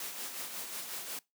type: noise with tremolo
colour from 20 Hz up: white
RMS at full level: -39 dBFS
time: 0-1.19 s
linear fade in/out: 2 ms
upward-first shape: sine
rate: 5.5 Hz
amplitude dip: 45%
effects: noise-tail reverb RT60 0.2 s tail -22 dB re dry + high-pass 200 Hz 12 dB/octave